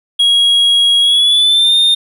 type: tone with pitch glide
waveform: triangle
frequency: 3300 to 3640 Hz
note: G#7 to A#7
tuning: -12 to -42 cents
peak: -6 dBFS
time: 0.19-1.95 s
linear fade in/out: 10 ms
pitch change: +170 cents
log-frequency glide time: 1.01-1.76 s
effects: none